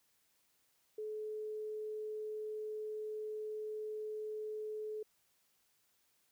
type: tone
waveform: sine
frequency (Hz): 429.2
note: A4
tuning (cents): -43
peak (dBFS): -39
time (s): 0.98-5.03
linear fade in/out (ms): 5
effects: white hiss -75 dBFS RMS until 6.31 s